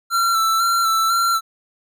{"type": "tone with vibrato", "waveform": "square", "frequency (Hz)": 1347, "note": "E6", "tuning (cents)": 37, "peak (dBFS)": -16, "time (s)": [0.1, 1.41], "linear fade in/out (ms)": 50, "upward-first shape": "square", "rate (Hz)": 2, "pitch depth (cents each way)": 25, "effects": []}